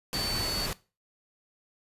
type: tone in noise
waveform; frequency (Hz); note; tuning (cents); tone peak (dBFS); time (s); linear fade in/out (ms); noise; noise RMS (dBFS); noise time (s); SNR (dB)
sine; 4501; C#8; +26; -30; 0.14-0.66; 0; pink; -33; 0.13-0.73; 0
effects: noise-tail reverb RT60 0.3 s tail -19 dB re dry + resampled to 32000 Hz